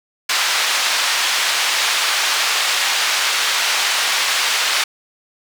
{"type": "band-pass noise", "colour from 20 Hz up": "white", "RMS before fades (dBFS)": -18, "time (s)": [0.29, 4.84], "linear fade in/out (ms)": 5, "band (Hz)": [920, 4500], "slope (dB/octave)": 12, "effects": []}